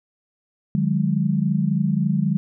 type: tone cluster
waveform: sine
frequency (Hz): 150.8 / 181.9 / 205.5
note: D3 / F#3 / G#3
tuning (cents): +46 / -29 / -18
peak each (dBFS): -22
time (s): 0.75-2.37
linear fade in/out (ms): 0
effects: none